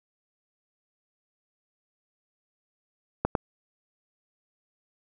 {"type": "clicks", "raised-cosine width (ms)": 1, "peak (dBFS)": -9, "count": 2, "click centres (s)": [3.25, 3.352], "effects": []}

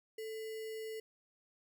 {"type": "tone with sample-and-hold", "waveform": "sine", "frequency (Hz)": 440, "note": "A4", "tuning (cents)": 0, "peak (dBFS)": -40, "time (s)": [0.18, 1], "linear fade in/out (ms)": 5, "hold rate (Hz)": 2450, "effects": []}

